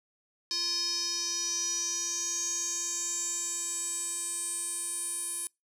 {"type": "tone with band-pass filter sweep", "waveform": "square", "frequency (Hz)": 344, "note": "F4", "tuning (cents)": -26, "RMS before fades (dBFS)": -33, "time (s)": [0.51, 5.47], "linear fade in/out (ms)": 0, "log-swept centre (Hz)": [5000, 9800], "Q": 9.2, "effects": ["noise-tail reverb RT60 0.2 s tail -25 dB re dry"]}